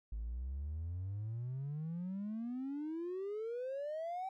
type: exponential sweep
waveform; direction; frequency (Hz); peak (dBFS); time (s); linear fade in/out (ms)
triangle; up; 51.91 to 776; -35; 0.12-4.29; 5
effects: tanh soft clip ceiling -34 dBFS